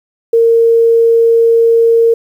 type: tone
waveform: sine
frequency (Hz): 460.1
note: A#4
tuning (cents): -23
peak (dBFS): -5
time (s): 0.33-2.14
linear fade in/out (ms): 5
effects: 7-bit